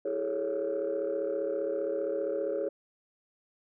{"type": "chord", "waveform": "sine", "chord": "A major seventh", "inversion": "second", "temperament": "equal with one note detuned", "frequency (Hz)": [329.6, 404.9, 440, 554.4], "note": ["E4", "G#4", "A4", "C#5"], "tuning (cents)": [0, -44, 0, 0], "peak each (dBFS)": [-37, -33, -34, -31], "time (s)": [0.05, 2.69], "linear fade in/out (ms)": 5, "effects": ["tanh soft clip ceiling -23 dBFS"]}